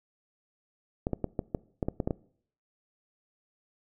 clicks, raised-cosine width 2 ms, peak -15 dBFS, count 10, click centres 1.069 / 1.133 / 1.243 / 1.392 / 1.548 / 1.828 / 1.885 / 2.002 / 2.075 / 2.108 s, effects noise-tail reverb RT60 0.6 s tail -22 dB re dry

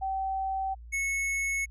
sine / square tone pair in turn, 770 / 2198 Hz, G5 / C#7, -31 / -15 cents, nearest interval octave + tritone, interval 1816 cents, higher second, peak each -28 dBFS, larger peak neither, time 0.01-0.75 / 0.92-1.66 s, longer neither, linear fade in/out 20 ms, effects added 58 Hz sine -43 dBFS peak until 1.7 s + resampled to 24000 Hz

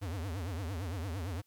square tone with vibrato, 89.8 Hz, F2, 49 cents sharp, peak -36 dBFS, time 0.01-1.42 s, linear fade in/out 20 ms, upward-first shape triangle, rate 8.8 Hz, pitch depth 280 cents each way, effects white hiss -75 dBFS RMS until 1.46 s

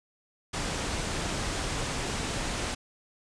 pink low-pass noise, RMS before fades -32 dBFS, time 0.53-2.75 s, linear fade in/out 10 ms, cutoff 9200 Hz, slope 48 dB/octave, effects none

